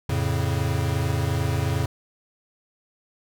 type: chord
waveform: square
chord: F augmented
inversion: none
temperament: equal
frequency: 87.31 / 110 / 138.59 Hz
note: F2 / A2 / C#3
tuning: 0 / 0 / 0 cents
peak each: -27 dBFS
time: 0.09-1.86 s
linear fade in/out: 5 ms
effects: none